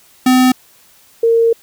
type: tone pair in turn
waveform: square / sine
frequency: 255.2 / 459.5 Hz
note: C4 / A#4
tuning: -43 / -25 cents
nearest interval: minor seventh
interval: 1018 cents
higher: second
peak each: -8 dBFS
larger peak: neither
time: 0.26-0.52 / 1.23-1.53 s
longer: second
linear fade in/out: 5 ms
effects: white hiss -48 dBFS RMS until 1.62 s